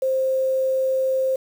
sine tone with quantisation, 526 Hz, C5, 9 cents sharp, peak -18 dBFS, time 0.02-1.36 s, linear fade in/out 5 ms, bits 7, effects none

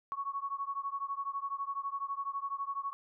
sine beating tone pair, 1106 / 1118 Hz, C#6 / C#6, -4 / +14 cents, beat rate 12 Hz, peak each -37 / -38 dBFS, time 0.12-2.93 s, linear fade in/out 0 ms, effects none

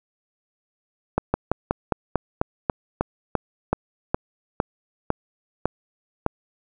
slowing click train, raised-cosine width 1 ms, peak -5 dBFS, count 16, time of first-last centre 1.18-6.264 s, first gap 160 ms, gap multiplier 1.1, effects none

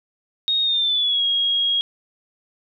sine tone with pitch glide, 3729 to 3284 Hz, A#7 to G#7, 0 to -20 cents, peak -17 dBFS, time 0.48-1.81 s, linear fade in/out 0 ms, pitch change -220 cents, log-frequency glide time 0.62-1.24 s, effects none

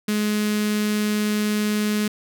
sawtooth tone with notch filter, 210.6 Hz, G#3, 24 cents sharp, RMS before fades -22 dBFS, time 0.08-2.08 s, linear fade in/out 5 ms, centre 760 Hz, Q 0.61, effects none

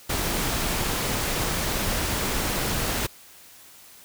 pink noise, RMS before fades -26 dBFS, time 0.09-3.07 s, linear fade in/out 10 ms, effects white hiss -49 dBFS RMS until 4.04 s

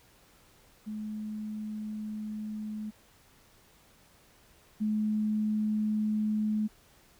sine tone pair in turn, 213.7 / 213.7 Hz, G#3 / G#3, +50 / +50 cents, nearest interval unison, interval 0 cents, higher neither, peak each -34 / -26 dBFS, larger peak second, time 0.86-2.91 / 4.8-6.68 s, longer first, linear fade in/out 20 ms, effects pink hiss -61 dBFS RMS until 7.19 s

